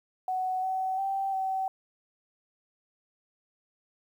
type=tone with pitch steps; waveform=sine; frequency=745 / 756 / 779 / 764 Hz; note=F#5 / F#5 / G5 / G5; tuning=+12 / +37 / -11 / -45 cents; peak=-27 dBFS; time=0.28-1.68 s; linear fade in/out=2 ms; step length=350 ms; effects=10-bit